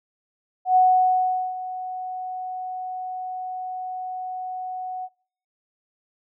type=tone with ADSR envelope; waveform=sine; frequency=740 Hz; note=F#5; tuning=in tune; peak=-12 dBFS; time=0.65-5.09 s; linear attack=110 ms; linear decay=780 ms; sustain=-16 dB; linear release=49 ms; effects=noise-tail reverb RT60 0.6 s tail -26 dB re dry